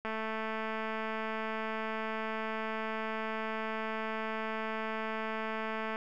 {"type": "click train", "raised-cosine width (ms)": 0.5, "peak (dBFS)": -22, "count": 1301, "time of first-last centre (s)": [0.05, 5.959], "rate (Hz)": 220, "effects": []}